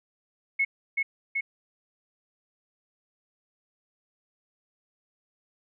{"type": "tone with echo", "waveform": "sine", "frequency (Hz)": 2188, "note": "C#7", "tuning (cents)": -23, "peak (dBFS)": -21, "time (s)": [0.59, 0.65], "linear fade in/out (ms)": 10, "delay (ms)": 380, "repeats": 2, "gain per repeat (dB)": -2, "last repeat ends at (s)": 1.41, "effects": []}